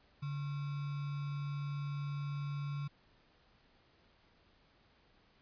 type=tone with sample-and-hold; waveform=sine; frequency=143 Hz; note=D3; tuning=46 cents flat; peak=-36 dBFS; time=0.22-2.88 s; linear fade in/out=10 ms; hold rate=1225 Hz; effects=pink hiss -68 dBFS RMS until 5.41 s + resampled to 11025 Hz